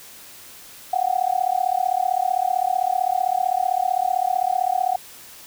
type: tone with amplitude modulation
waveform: sine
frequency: 740 Hz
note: F#5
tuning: in tune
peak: -14 dBFS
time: 0.93-4.96 s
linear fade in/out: 5 ms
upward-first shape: sine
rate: 35.6 Hz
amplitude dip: 100%
effects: white hiss -43 dBFS RMS until 5.46 s